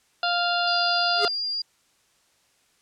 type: harmonic tone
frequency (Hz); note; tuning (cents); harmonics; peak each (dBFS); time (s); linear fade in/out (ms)
698.5; F5; 0; 1 / 2 / 4 / 5 / 6 / 7; -25 / -26 / -31 / -32 / -30 / -35; 0.23-1.28; 2
type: tone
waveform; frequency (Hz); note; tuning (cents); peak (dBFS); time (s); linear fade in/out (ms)
sine; 4798; D8; +36; -25; 0.67-1.62; 5
type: tone with exponential growth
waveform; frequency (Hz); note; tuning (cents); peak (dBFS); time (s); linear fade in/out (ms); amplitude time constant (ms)
square; 415.3; G#4; 0; -19; 1.14-1.25; 0; 22
effects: white hiss -64 dBFS RMS until 2.81 s + low-pass 9000 Hz 12 dB/octave